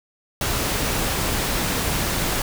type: noise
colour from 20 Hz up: pink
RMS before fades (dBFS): -23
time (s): 0.41-2.42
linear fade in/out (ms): 2
effects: none